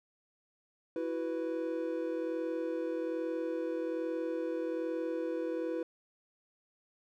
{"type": "chord", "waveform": "triangle", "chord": "E suspended second", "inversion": "none", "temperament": "just", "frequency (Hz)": [329.6, 370.8, 494.4], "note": ["E4", "F#4", "B4"], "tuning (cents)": [0, 4, 2], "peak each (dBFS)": [-34, -39, -34], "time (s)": [0.96, 5.83], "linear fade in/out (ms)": 2, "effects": []}